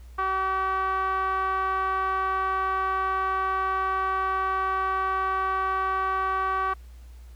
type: tone with low-pass filter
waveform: 5% pulse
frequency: 381.5 Hz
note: G4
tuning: 47 cents flat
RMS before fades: -26 dBFS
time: 0.18-6.74 s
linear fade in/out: 10 ms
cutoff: 1200 Hz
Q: 4.3
effects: added 60 Hz sine -42 dBFS peak until 7.35 s + pink hiss -60 dBFS RMS until 7.35 s